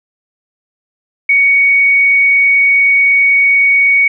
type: tone with frequency modulation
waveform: sine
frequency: 2236 Hz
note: C#7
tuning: 14 cents sharp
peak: -6 dBFS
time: 1.29-4.08 s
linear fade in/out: 5 ms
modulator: 46.8 Hz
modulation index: 0.27
effects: none